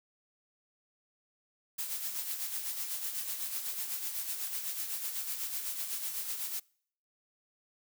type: noise with tremolo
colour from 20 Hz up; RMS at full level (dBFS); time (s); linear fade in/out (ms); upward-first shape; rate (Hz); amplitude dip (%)
blue; -35; 1.78-6.6; 10; sine; 8; 50
effects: noise-tail reverb RT60 0.6 s tail -26 dB re dry